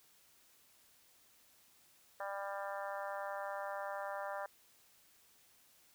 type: harmonic tone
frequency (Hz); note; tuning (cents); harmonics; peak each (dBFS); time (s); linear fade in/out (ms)
198.3; G3; +20; 3 / 4 / 5 / 6 / 7 / 8 / 9; -43 / -45 / -47 / -49 / -50 / -51 / -52; 2.2-4.46; 2
effects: white hiss -67 dBFS RMS until 5.94 s